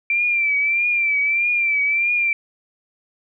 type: tone with vibrato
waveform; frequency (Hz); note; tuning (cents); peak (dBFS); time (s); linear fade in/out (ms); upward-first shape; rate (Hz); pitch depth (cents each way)
sine; 2349; D7; 0; -16; 0.1-2.33; 2; triangle; 1.6; 70
effects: none